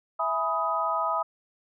sine chord, E major seventh, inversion none, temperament equal with one note detuned, 659.3 / 830.6 / 987.8 / 1254.6 Hz, E5 / G#5 / B5 / D#6, 0 / 0 / 0 / +14 cents, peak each -31 / -33 / -30 / -27 dBFS, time 0.19-1.23 s, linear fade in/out 10 ms, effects none

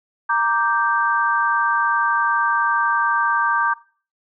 sine chord, G minor, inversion first, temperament equal, 932.3 / 1174.7 / 1568 Hz, Bb5 / D6 / G6, 0 / 0 / 0 cents, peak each -21 / -20 / -20 dBFS, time 0.29-3.74 s, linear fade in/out 10 ms, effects noise-tail reverb RT60 0.4 s tail -20 dB re dry

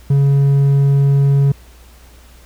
sine tone with hard clipping, 139.5 Hz, C#3, 11 cents sharp, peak -10 dBFS, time 0.1-1.52 s, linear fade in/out 5 ms, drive 3 dB, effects added 60 Hz sine -41 dBFS peak until 2.45 s + pink hiss -47 dBFS RMS until 2.45 s

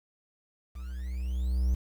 triangle tone with level ramp, 62.4 Hz, B1, 19 cents sharp, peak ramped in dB -35 to -20 dBFS, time 0.75-1.75 s, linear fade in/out 10 ms, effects 9-bit

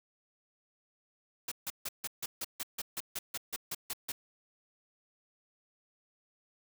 white noise bursts, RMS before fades -37 dBFS, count 15, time 1.48-4.12 s, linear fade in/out 5 ms, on 36 ms, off 150 ms, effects none

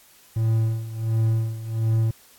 triangle tone with tremolo, 112.1 Hz, A2, 33 cents sharp, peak -15 dBFS, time 0.36-2.11 s, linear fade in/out 5 ms, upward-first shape sine, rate 1.4 Hz, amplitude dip 80%, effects white hiss -53 dBFS RMS until 2.38 s + AAC 64 kbps

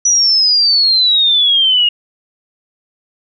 sine exponential sweep, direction down, 5920 to 2843 Hz, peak -8 dBFS, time 0.05-1.89 s, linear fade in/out 5 ms, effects none

